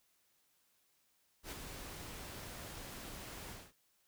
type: noise with ADSR envelope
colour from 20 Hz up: pink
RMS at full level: -43 dBFS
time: 1.43-3.73 s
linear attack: 79 ms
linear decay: 25 ms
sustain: -5 dB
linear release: 230 ms
effects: white hiss -75 dBFS RMS until 4.07 s